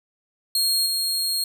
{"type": "tone with level steps", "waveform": "sawtooth", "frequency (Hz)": 4257, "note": "C8", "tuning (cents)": 29, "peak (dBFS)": [-16, -19], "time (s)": [0.55, 1.44], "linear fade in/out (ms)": 2, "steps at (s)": 0.86, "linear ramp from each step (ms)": 2, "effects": []}